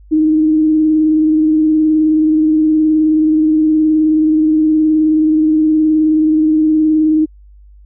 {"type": "tone with vibrato", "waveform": "sine", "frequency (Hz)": 311.1, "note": "D#4", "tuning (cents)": 0, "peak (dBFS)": -8, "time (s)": [0.11, 7.26], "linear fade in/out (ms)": 20, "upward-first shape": "sine", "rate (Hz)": 19, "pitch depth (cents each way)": 24, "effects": ["added 50 Hz sine -38 dBFS peak until 7.85 s"]}